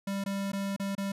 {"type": "tone with dropouts", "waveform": "square", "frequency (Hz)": 197.3, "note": "G3", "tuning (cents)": 11, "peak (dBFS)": -31, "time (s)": [0.07, 1.12], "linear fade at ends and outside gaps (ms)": 5, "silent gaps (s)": [[0.24, 0.26], [0.519, 0.531], [0.764, 0.797], [0.952, 0.979]], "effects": ["resampled to 32000 Hz"]}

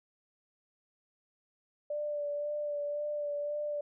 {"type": "tone with vibrato", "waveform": "sine", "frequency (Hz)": 587.3, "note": "D5", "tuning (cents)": 0, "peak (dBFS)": -32, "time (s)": [1.9, 3.81], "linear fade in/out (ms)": 5, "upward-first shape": "sine", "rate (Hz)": 1.9, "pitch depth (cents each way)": 21, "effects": []}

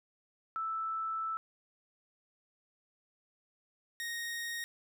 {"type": "tone pair in turn", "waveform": ["sine", "sawtooth"], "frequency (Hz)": [1318.5, 1865.3], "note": ["E6", "A#6"], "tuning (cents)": [0, 1], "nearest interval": "tritone", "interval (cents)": 601, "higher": "second", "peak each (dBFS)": [-33, -33], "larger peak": "neither", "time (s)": [[0.56, 1.37], [4, 4.64]], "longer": "first", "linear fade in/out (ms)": 0, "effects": []}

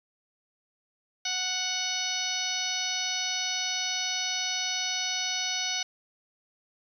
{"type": "harmonic tone with a mistuned harmonic", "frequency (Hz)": 740, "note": "F#5", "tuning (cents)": 0, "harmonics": [1, 2, 3, 4, 5, 6, 7, 8], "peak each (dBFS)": [-40, -40, -36, -35, -35, -36, -37, -34], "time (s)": [1.25, 5.83], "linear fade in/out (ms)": 5, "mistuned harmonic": 6, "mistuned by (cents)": -18, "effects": ["10-bit"]}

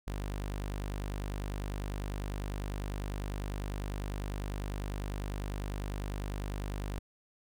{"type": "tone", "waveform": "sawtooth", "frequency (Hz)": 50, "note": "G1", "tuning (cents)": 35, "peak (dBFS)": -31, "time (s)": [0.07, 6.99], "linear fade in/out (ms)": 5, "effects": []}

